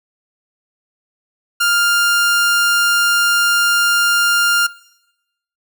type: tone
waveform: sawtooth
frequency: 1400 Hz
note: F6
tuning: 4 cents sharp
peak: -9 dBFS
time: 1.6-4.67 s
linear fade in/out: 10 ms
effects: noise-tail reverb RT60 0.9 s tail -20 dB re dry